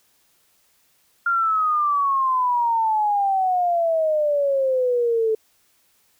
sine exponential sweep, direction down, 1402 to 434.9 Hz, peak -17 dBFS, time 1.26-5.35 s, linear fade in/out 5 ms, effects white hiss -62 dBFS RMS until 6.19 s

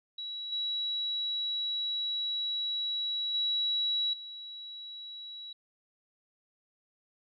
sine tone with level steps, 3900 Hz, B7, 23 cents flat, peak -36 / -30 / -27 / -41 dBFS, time 0.18-5.53 s, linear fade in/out 5 ms, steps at 0.52 / 3.34 / 4.13 s, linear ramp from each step 5 ms, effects none

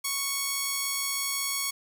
5% pulse tone pair together, 1108.5 / 2217 Hz, C#6 / C#7, 0 / 0 cents, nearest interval octave, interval 1200 cents, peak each -18 / -26 dBFS, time 0.04-1.71 s, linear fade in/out 10 ms, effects none

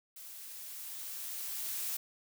blue noise with level ramp, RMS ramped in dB -49 to -36 dBFS, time 0.16-1.97 s, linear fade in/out 5 ms, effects none

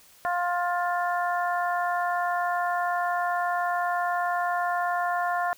harmonic tone, 352.3 Hz, F4, 15 cents sharp, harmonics 2 / 3 / 4 / 5, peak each -26 / -30 / -32 / -34 dBFS, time 0.25-5.53 s, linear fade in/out 0 ms, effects white hiss -55 dBFS RMS until 5.57 s

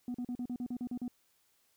sine tone bursts, 245.5 Hz, B3, 10 cents flat, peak -32 dBFS, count 10, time 0.08-1.08 s, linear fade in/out 2 ms, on 64 ms, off 40 ms, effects tanh soft clip ceiling -33 dBFS + white hiss -72 dBFS RMS until 1.76 s

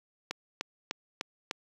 click train, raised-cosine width 0.2 ms, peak -15 dBFS, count 5, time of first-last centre 0.31-1.511 s, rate 3.33 Hz, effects high-pass 150 Hz 12 dB/octave + 8-bit

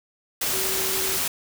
sine tone in noise, 381.5 Hz, G4, 47 cents flat, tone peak -32 dBFS, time 0.53-1.17 s, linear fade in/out 5 ms, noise white, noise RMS -25 dBFS, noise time 0.41-1.28 s, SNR -10 dB, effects none

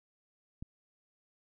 click, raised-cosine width 5 ms, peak -29 dBFS, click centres 0.625 s, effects none

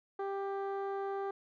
15% pulse tone with low-pass filter, 393.9 Hz, G4, 8 cents sharp, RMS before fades -37 dBFS, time 0.19-1.31 s, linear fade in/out 5 ms, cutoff 880 Hz, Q 0.58, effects none

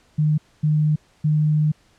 sine tone bursts at uneven times, 152.3 Hz, D#3, 37 cents flat, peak -15 dBFS, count 3, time 0.18-0.38 / 0.63-0.96 / 1.24-1.72 s, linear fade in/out 10 ms, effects pink hiss -58 dBFS RMS until 1.98 s + low-pass 8000 Hz 12 dB/octave

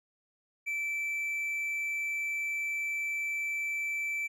triangle tone, 2325 Hz, D7, 18 cents flat, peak -29 dBFS, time 0.66-4.28 s, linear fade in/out 20 ms, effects none

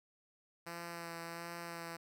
5% pulse tone with vibrato, 169.2 Hz, E3, 45 cents sharp, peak -32 dBFS, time 0.66-1.97 s, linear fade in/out 10 ms, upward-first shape sine, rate 1.4 Hz, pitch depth 17 cents each way, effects none

